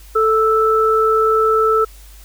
sine tone pair together, 440 / 1318.5 Hz, A4 / E6, 0 / 0 cents, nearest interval octave + perfect fifth, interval 1900 cents, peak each -14 dBFS, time 0.15-1.85 s, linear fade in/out 10 ms, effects added 50 Hz sine -38 dBFS peak until 2.24 s + white hiss -46 dBFS RMS until 2.24 s

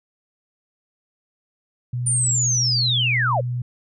sine tone, 122.9 Hz, B2, 8 cents flat, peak -22 dBFS, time 1.93-3.62 s, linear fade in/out 5 ms
sine linear sweep, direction down, 9260 to 466.2 Hz, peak -18 dBFS, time 2.06-3.41 s, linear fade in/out 10 ms
effects none

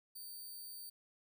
5% pulse tone, 4596 Hz, D8, 38 cents flat, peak -40 dBFS, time 0.15-0.9 s, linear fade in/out 10 ms, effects none

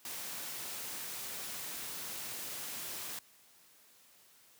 white noise, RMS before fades -42 dBFS, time 0.05-3.19 s, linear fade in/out 2 ms, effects white hiss -63 dBFS RMS until 4.59 s + high-pass 100 Hz 12 dB/octave

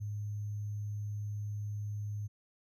sine tone with sample-and-hold, 104.1 Hz, G#2, 5 cents sharp, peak -35 dBFS, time 0-2.28 s, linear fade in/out 20 ms, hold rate 6300 Hz, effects resampled to 32000 Hz

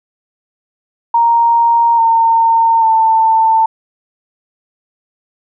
sine tone with pitch steps, 932.3 / 912.1 / 892.3 Hz, A#5 / A#5 / A5, 0 / -38 / +24 cents, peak -7 dBFS, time 1.14-3.66 s, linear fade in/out 5 ms, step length 840 ms, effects none

